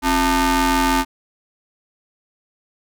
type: ring-modulated tone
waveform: sawtooth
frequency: 311.1 Hz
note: D#4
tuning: in tune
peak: -8 dBFS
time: 0.02-1.05 s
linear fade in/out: 50 ms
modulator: 579 Hz
effects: none